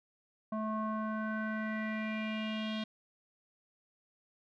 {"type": "tone with low-pass filter sweep", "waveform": "square", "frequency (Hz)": 217.2, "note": "A3", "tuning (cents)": -22, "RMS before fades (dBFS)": -36, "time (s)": [0.52, 2.84], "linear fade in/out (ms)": 5, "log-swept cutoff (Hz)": [940, 3500], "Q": 4.3, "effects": []}